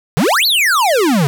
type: exponential two-way sweep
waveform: square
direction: up then down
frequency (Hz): 131.8 to 4599 to 131.8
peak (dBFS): -11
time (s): 0.17-1.27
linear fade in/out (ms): 0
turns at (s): 0.46
effects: none